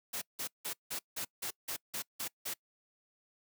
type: noise bursts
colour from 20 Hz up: white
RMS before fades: -38 dBFS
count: 10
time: 0.13-2.54 s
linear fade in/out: 10 ms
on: 88 ms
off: 170 ms
effects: noise-tail reverb RT60 0.1 s tail -24 dB re dry + high-pass 100 Hz 12 dB/octave